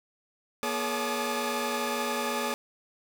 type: tone cluster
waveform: sawtooth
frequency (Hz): 239.2 / 424.9 / 564 / 861 / 1212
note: A#3 / G#4 / C#5 / A5 / D#6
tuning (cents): +45 / +40 / +30 / -38 / -46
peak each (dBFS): -31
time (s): 0.63-2.54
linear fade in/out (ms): 0
effects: none